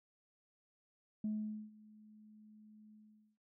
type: tone with ADSR envelope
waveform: sine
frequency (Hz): 213.8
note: A3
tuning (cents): -49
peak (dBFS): -33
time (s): 1.24-3.38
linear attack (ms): 4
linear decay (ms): 460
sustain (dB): -24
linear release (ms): 450
effects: tanh soft clip ceiling -31 dBFS